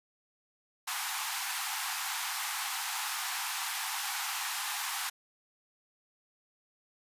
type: high-pass noise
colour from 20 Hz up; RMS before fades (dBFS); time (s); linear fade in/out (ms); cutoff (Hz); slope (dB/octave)
pink; -35; 0.87-5.1; 10; 760; 96
effects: resampled to 32000 Hz